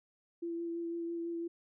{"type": "tone with vibrato", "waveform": "sine", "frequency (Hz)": 337.7, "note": "E4", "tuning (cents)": 42, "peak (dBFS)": -35, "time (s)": [0.42, 1.48], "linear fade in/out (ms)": 10, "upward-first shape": "sine", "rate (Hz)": 6, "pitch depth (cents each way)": 14, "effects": []}